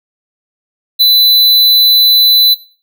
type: tone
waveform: square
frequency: 4000 Hz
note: B7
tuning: 21 cents sharp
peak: -5 dBFS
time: 0.99-2.55 s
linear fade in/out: 20 ms
effects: noise-tail reverb RT60 0.4 s tail -18 dB re dry